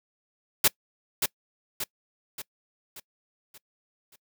white noise with echo, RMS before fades -19 dBFS, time 0.64-0.68 s, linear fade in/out 5 ms, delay 580 ms, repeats 6, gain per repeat -6 dB, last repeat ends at 4.16 s, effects noise-tail reverb RT60 0.1 s tail -24 dB re dry

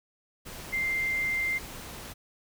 sine tone in noise, 2093 Hz, C7, in tune, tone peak -26 dBFS, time 0.72-1.59 s, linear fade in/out 20 ms, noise pink, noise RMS -42 dBFS, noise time 0.45-2.14 s, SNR +13 dB, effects none

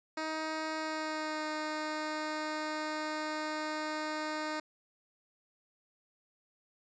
10% pulse tone with pitch glide, 314.6 to 307.8 Hz, D#4 to D#4, +19 to -19 cents, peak -26 dBFS, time 0.17-4.6 s, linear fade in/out 5 ms, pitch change -38 cents, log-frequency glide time 0.77-1.46 s, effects resampled to 16000 Hz

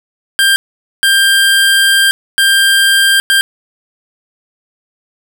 25% pulse tone bursts at uneven times, 1589 Hz, G6, 23 cents sharp, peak -3 dBFS, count 4, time 0.39-0.56 / 1.03-2.11 / 2.38-3.2 / 3.3-3.41 s, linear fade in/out 0 ms, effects none

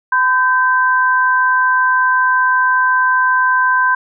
sine tone pair together, 1012.6 / 1558 Hz, B5 / G6, +43 / -11 cents, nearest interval perfect fifth, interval 746 cents, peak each -13 dBFS, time 0.12-3.95 s, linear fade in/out 5 ms, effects none

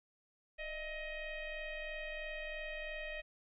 sine tone with frequency modulation, 1244.5 Hz, D#6, in tune, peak -40 dBFS, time 0.58-3.22 s, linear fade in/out 20 ms, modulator 633 Hz, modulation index 2.4, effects none

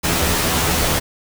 pink noise with comb filter, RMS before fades -18 dBFS, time 0.03-1 s, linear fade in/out 20 ms, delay 12 ms, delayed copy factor +0.9, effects none

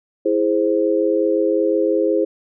sine chord, E augmented, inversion none, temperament equal, 329.6 / 415.3 / 523.3 Hz, E4 / G#4 / B#4, 0 / 0 / 0 cents, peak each -19 dBFS, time 0.25-2.25 s, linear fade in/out 10 ms, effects none

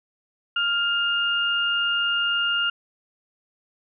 sine tone pair together, 1401.8 / 2824 Hz, F6 / F7, +6 / +19 cents, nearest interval octave, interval 1213 cents, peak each -23 dBFS, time 0.56-2.7 s, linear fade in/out 5 ms, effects none

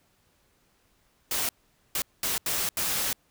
white noise bursts at uneven times, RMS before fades -28 dBFS, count 5, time 1.31-1.49 / 1.95-2.02 / 2.23-2.38 / 2.46-2.69 / 2.77-3.13 s, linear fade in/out 2 ms, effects pink hiss -67 dBFS RMS until 3.3 s

